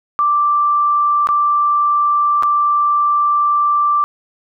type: tone with dropouts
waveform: sine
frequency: 1174.7 Hz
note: D6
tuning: in tune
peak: -11 dBFS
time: 0.19-4.04 s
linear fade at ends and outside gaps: 0 ms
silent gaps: 1.271-1.289 / 2.425-2.433 s
effects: none